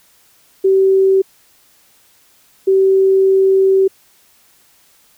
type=tone pair in turn; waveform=sine; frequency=384.4 / 384.4 Hz; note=G4 / G4; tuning=-34 / -34 cents; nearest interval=unison; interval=0 cents; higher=neither; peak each=-8 dBFS; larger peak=neither; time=0.64-1.22 / 2.67-3.88 s; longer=second; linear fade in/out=10 ms; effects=white hiss -52 dBFS RMS until 5.17 s